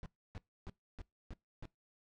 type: noise bursts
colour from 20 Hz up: brown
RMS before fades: -45 dBFS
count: 6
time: 0.03-1.654 s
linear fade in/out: 0 ms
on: 29 ms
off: 290 ms
effects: noise-tail reverb RT60 0.2 s tail -23 dB re dry + low-pass 5000 Hz 12 dB/octave